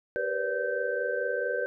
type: tone cluster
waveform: sine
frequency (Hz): 391.6 / 473.7 / 498.2 / 576 / 1552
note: G4 / A#4 / B4 / D5 / G6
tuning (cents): -2 / +28 / +15 / -34 / -18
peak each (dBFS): -36 / -36 / -31 / -33 / -33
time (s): 0.16-1.66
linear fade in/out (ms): 0
effects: none